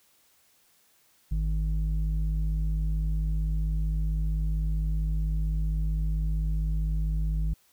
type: tone with low-pass filter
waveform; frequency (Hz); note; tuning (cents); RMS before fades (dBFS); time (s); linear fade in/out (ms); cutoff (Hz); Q
square; 52.2; G#1; +10; -27; 1.31-7.54; 10; 120; 9.4
effects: white hiss -64 dBFS RMS until 7.72 s